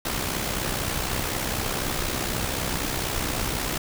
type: noise with amplitude modulation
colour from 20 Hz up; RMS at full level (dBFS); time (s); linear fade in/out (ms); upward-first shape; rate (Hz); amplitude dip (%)
pink; -25; 0.05-3.78; 5; sine; 64; 55
effects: none